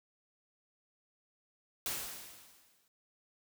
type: noise with exponential decay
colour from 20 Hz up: white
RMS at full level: -35 dBFS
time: 1.86-2.88 s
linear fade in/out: 1 ms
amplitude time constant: 220 ms
effects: none